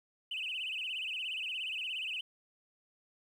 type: tone with vibrato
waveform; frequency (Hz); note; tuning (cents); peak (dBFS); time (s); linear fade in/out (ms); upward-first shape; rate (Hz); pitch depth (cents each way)
sine; 2775; F7; -12; -34; 0.31-2.21; 5; sine; 17; 180
effects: tanh soft clip ceiling -31 dBFS + 11-bit